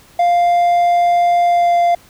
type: tone with pitch glide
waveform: triangle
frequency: 698.5 to 694.1 Hz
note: F5 to F5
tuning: 0 to -11 cents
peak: -8 dBFS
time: 0.19-1.95 s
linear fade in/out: 5 ms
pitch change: -11 cents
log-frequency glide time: 1.45-1.76 s
effects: pink hiss -46 dBFS RMS until 2.09 s